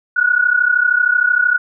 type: tone pair together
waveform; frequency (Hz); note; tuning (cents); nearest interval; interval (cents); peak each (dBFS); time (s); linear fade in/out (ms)
sine; 1447 / 1480; F#6 / F#6; -39 / 0; unison; 39; -14; 0.16-1.58; 10
effects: none